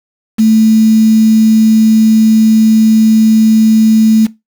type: tone with quantisation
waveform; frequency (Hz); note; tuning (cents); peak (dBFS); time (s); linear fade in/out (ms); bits
sine; 220; A3; 0; -4; 0.38-4.27; 20; 4
effects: noise-tail reverb RT60 0.2 s tail -19 dB re dry